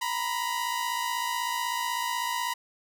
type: tone pair together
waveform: sawtooth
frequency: 943 / 999.1 Hz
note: A#5 / B5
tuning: +20 / +20 cents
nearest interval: minor second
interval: 100 cents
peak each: -27 dBFS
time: 0.01-2.54 s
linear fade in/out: 10 ms
effects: none